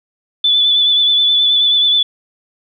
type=tone with vibrato; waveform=sine; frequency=3479 Hz; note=A7; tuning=20 cents flat; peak=-9 dBFS; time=0.44-2.03 s; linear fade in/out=5 ms; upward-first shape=sine; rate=9.4 Hz; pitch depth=27 cents each way; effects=none